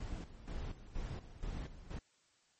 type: noise with tremolo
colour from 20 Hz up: brown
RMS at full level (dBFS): -41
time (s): 0-1.99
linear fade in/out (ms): 5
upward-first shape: square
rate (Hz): 2.1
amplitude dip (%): 75
effects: white hiss -72 dBFS RMS until 2.59 s + MP3 32 kbps